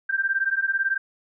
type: beating tone pair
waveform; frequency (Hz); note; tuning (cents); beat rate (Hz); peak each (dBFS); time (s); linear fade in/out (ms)
sine; 1568 / 1586; G6 / G6; 0 / +20; 18; -24; 0.09-0.98; 10
effects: none